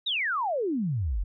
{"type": "exponential sweep", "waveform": "sine", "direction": "down", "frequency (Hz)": [3926, 40.78], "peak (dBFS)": -25, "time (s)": [0.06, 1.24], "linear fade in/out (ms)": 10, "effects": []}